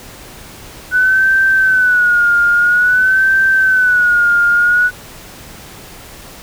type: tone with vibrato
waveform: sine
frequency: 1484 Hz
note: F#6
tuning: 5 cents sharp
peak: -8 dBFS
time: 0.91-4.91 s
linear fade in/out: 50 ms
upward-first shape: sine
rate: 0.5 Hz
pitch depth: 87 cents each way
effects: pink hiss -35 dBFS RMS until 6.42 s